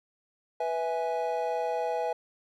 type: chord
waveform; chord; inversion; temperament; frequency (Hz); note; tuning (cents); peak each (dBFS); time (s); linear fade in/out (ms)
triangle; E major; second; equal with one note detuned; 493.9 / 653.9 / 830.6; B4 / E5 / G#5; 0 / -14 / 0; -30; 0.6-2.13; 5
effects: none